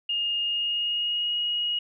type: tone with pitch glide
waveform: sine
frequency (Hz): 2838 to 2888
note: F7 to F#7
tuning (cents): +27 to -43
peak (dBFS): -24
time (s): 0.09-1.79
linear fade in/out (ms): 5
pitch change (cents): +30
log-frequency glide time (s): 0.41-1.35
effects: none